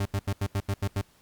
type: tone bursts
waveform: 40% pulse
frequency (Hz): 99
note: G2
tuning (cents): +18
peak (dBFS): -24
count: 8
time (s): 0-1.014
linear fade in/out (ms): 5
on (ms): 55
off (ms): 82
effects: pink hiss -61 dBFS RMS until 1.21 s + Opus 48 kbps